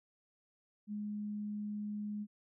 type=tone; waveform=sine; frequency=208.6 Hz; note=G#3; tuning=8 cents sharp; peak=-37 dBFS; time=0.87-2.27 s; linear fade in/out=50 ms; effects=none